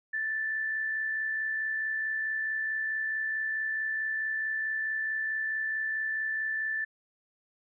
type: tone with amplitude modulation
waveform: sine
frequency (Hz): 1760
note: A6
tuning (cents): 0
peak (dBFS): -27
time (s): 0.13-6.85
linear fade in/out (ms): 10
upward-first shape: sine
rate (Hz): 64.6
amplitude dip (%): 35
effects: none